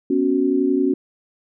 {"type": "chord", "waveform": "sine", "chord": "B suspended second", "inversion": "none", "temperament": "just", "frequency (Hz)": [246.9, 277.8, 370.4], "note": ["B3", "C#4", "F#4"], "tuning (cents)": [0, 4, 2], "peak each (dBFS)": [-23, -18, -20], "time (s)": [0.1, 0.94], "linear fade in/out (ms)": 5, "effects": []}